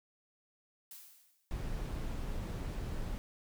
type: noise with exponential decay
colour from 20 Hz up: blue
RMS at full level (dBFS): -48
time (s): 0.91-1.65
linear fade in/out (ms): 2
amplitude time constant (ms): 160
type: noise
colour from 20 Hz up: brown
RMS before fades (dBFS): -38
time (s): 1.51-3.18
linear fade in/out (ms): 0
effects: none